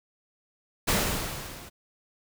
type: noise with level ramp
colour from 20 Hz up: pink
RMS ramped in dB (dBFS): -22 to -46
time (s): 0.87-1.7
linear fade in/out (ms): 20
effects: none